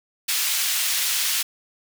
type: high-pass noise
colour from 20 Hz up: pink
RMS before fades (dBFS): -23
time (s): 0.28-1.43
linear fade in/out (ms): 10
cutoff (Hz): 2700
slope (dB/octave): 12
effects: none